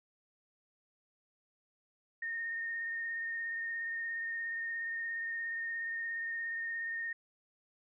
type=tone with vibrato; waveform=sine; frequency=1838 Hz; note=A#6; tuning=25 cents flat; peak=-35 dBFS; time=2.22-7.13 s; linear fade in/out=5 ms; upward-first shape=triangle; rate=17 Hz; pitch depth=23 cents each way; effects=none